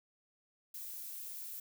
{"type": "noise", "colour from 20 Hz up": "violet", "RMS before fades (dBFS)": -45, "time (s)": [0.74, 1.6], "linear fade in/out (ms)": 5, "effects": []}